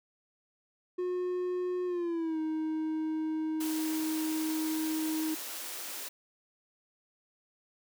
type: tone with pitch glide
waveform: triangle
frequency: 361.3 to 314.5 Hz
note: F#4 to D#4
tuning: -41 to +19 cents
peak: -28 dBFS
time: 0.98-5.35 s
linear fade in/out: 10 ms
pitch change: -240 cents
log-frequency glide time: 1.86-2.39 s
type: high-pass noise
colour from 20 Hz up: white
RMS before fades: -40 dBFS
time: 3.6-6.09 s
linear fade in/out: 10 ms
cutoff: 250 Hz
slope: 48 dB/octave
effects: none